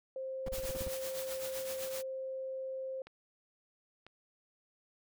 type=tone; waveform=sine; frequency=527 Hz; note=C5; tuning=12 cents sharp; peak=-37 dBFS; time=0.16-3.02 s; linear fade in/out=2 ms
type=noise bursts; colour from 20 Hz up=brown; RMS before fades=-39 dBFS; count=8; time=0.46-0.886 s; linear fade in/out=5 ms; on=27 ms; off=30 ms
type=noise with tremolo; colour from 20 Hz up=white; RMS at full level=-41 dBFS; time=0.52-2.03 s; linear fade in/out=20 ms; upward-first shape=triangle; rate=7.8 Hz; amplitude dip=70%
type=clicks; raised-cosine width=0.3 ms; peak=-36 dBFS; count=2; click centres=3.07 / 4.066 s
effects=none